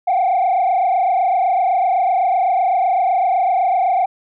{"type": "tone with frequency modulation", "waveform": "sine", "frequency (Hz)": 740, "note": "F#5", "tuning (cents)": 0, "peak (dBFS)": -11, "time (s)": [0.07, 4.06], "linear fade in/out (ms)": 10, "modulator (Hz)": 27.9, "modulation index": 1.6, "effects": ["tanh soft clip ceiling -11 dBFS"]}